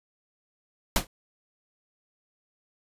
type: noise with exponential decay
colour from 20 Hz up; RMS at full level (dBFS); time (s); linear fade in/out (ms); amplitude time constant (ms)
pink; -17; 0.96-1.07; 2; 23
effects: resampled to 32000 Hz